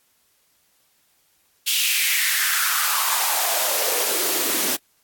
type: noise with high-pass filter sweep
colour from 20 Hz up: white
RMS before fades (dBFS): -21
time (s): 1.66-4.77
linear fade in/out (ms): 20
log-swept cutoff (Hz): 3100 to 250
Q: 3.7
effects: white hiss -63 dBFS RMS until 5.03 s + AAC 64 kbps